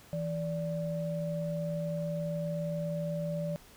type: tone pair together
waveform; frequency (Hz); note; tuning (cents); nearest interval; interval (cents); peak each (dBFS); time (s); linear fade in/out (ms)
sine; 164.2 / 583.5; E3 / D5; -6 / -11; octave + minor seventh; 2195; -33 / -35; 0.13-3.56; 0
effects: pink hiss -56 dBFS RMS until 3.76 s

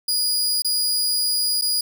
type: tone with dropouts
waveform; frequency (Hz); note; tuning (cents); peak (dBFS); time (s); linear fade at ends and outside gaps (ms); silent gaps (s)
sawtooth; 4897; D#8; -28; -16; 0.08-1.81; 5; 0.621-0.646 / 1.613-1.62
effects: none

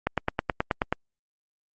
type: click train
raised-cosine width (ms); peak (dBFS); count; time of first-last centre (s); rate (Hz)
0.5; -8; 9; 0.07-0.926; 9.35
effects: Opus 48 kbps

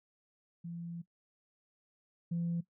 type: tone pair in turn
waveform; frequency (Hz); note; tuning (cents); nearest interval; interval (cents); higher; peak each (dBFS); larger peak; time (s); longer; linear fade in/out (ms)
sine; 170.1 / 170.1; F3 / F3; -45 / -45; unison; 0; neither; -39 / -30; second; 0.64-1.02 / 2.31-2.61; first; 10
effects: noise-tail reverb RT60 0.1 s tail -17 dB re dry + tanh soft clip ceiling -28 dBFS

